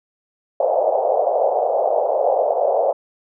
white band-pass noise, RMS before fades -18 dBFS, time 0.6-2.93 s, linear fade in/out 5 ms, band 500 to 720 Hz, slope 48 dB/octave, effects none

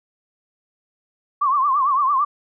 sine tone with vibrato, 1108.7 Hz, C#6, in tune, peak -15 dBFS, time 1.41-2.25 s, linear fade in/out 10 ms, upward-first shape triangle, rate 8.9 Hz, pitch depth 150 cents each way, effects none

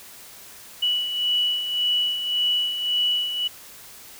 sine beating tone pair, 2946 / 2947.8 Hz, F#7 / F#7, -8 / -7 cents, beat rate 1.8 Hz, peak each -29 / -21 dBFS, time 0.82-3.48 s, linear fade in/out 10 ms, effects white hiss -44 dBFS RMS until 4.19 s

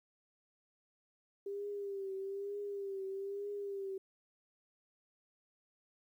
sine tone with vibrato, 396.5 Hz, G4, 20 cents sharp, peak -38 dBFS, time 1.46-3.98 s, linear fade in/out 5 ms, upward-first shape triangle, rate 1.1 Hz, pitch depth 59 cents each way, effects 12-bit

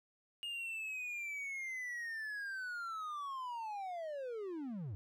triangle linear sweep, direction down, 2853 to 87.31 Hz, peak -38 dBFS, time 0.43-4.95 s, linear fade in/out 0 ms, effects none

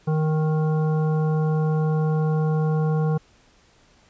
harmonic tone, 155.7 Hz, D#3, 2 cents sharp, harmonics 1 / 3 / 5 / 7 / 9, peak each -19 / -28 / -34 / -38 / -42 dBFS, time 0.07-3.18 s, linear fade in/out 10 ms, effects pink hiss -57 dBFS RMS until 4.09 s + resampled to 16000 Hz

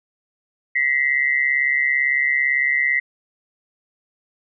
sine tone pair together, 1926.1 / 2064 Hz, B6 / C7, -44 / -24 cents, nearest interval minor second, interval 120 cents, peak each -19 dBFS, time 0.75-3 s, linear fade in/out 10 ms, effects none

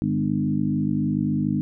harmonic tone with a mistuned harmonic, 50.4 Hz, G1, 49 cents sharp, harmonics 2 / 3 / 4 / 5 / 6, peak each -34 / -26 / -25 / -26 / -27 dBFS, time 0.02-1.61 s, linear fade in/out 0 ms, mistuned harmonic 4, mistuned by +29 cents, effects none

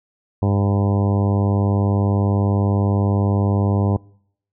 harmonic tone, 100 Hz, G2, 35 cents sharp, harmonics 1 / 2 / 3 / 4 / 5 / 6 / 7 / 8 / 9 / 10, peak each -16 / -22 / -26 / -28 / -30 / -32 / -33 / -34 / -35 / -36 dBFS, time 0.42-3.97 s, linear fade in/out 5 ms, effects noise-tail reverb RT60 0.7 s tail -26 dB re dry

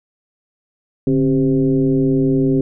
sine tone with frequency modulation, 268.4 Hz, C4, 44 cents sharp, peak -12 dBFS, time 1.07-2.61 s, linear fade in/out 2 ms, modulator 125 Hz, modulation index 1.1, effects none

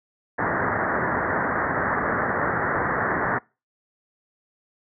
white low-pass noise, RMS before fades -24 dBFS, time 0.38-3.39 s, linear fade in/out 10 ms, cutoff 1900 Hz, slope 96 dB/octave, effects noise-tail reverb RT60 0.3 s tail -25 dB re dry + high-pass 80 Hz 12 dB/octave

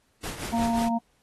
pink noise with tremolo, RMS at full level -33 dBFS, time 0.23-0.89 s, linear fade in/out 10 ms, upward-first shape triangle, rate 5.6 Hz, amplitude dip 70%
harmonic tone, 231.4 Hz, A#3, 13 cents flat, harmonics 1 / 3 / 4, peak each -24 / -29 / -30 dBFS, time 0.52-0.99 s, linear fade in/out 20 ms
effects pink hiss -68 dBFS RMS until 1.22 s + AAC 32 kbps

